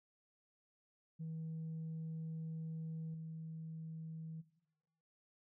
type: tone with level steps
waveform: sine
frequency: 160.7 Hz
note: E3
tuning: 44 cents flat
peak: -40 / -44 dBFS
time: 1.19-4.42 s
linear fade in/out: 20 ms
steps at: 3.14 s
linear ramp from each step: 2 ms
effects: noise-tail reverb RT60 1.0 s tail -17 dB re dry + tanh soft clip ceiling -39 dBFS